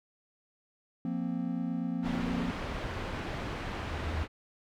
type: chord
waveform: triangle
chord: F suspended fourth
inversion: none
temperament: equal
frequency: 174.61 / 233.1 / 261.6 Hz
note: F3 / Bb3 / C4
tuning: 0 / 0 / 0 cents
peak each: -33 dBFS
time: 1.05-2.51 s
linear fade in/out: 2 ms
type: low-pass noise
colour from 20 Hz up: pink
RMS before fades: -37 dBFS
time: 2.02-4.28 s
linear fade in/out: 50 ms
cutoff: 2600 Hz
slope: 12 dB/octave
type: tone with exponential growth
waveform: sine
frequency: 80 Hz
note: D#2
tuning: 49 cents sharp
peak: -29 dBFS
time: 3.08-4.23 s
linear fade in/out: 5 ms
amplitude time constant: 250 ms
effects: none